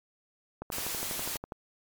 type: click train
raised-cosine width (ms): 1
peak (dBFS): -23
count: 12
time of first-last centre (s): 0.62-1.522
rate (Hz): 12.2
type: noise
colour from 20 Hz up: white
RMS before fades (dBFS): -35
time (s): 0.72-1.37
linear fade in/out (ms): 2
effects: MP3 96 kbps